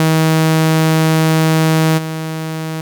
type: tone with level steps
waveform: sawtooth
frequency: 159.3 Hz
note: D#3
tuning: 41 cents sharp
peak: -6 / -16 dBFS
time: 0-2.81 s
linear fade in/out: 2 ms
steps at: 1.97 s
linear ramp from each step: 20 ms
effects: none